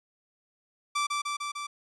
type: tone with echo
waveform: sawtooth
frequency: 1167 Hz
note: D6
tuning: 11 cents flat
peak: -22 dBFS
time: 0.95-1.07 s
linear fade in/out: 10 ms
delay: 150 ms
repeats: 4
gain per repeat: -2 dB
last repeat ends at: 1.67 s
effects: resampled to 22050 Hz